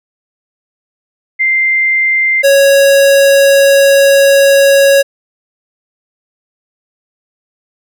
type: tone pair in turn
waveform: sine / square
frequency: 2090 / 553.6 Hz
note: C7 / C#5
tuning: -2 / -2 cents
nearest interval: octave + major seventh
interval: 2300 cents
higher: first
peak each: -8 / -5 dBFS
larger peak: second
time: 1.39-2.43 / 2.43-5.03 s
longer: second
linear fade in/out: 20 ms
effects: none